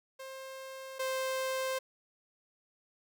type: tone pair in turn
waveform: sawtooth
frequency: 530 / 524.2 Hz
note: C5 / C5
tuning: +22 / +3 cents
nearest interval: unison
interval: 19 cents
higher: first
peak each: -39 / -28 dBFS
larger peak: second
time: 0.19-0.99 / 0.99-1.79 s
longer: neither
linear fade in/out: 10 ms
effects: none